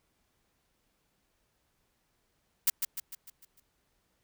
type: noise with echo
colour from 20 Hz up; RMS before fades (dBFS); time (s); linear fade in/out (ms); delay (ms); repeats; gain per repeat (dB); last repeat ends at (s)
blue; -24; 2.67-2.7; 5; 150; 6; -6; 3.6
effects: pink hiss -75 dBFS RMS until 4.23 s